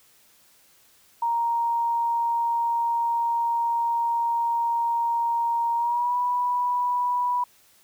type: tone with pitch glide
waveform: sine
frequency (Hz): 934 to 981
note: A#5 to B5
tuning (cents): +3 to -12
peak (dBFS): -21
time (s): 1.22-7.44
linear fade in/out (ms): 5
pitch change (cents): +85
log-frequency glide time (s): 5.76-6.16
effects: white hiss -58 dBFS RMS until 7.83 s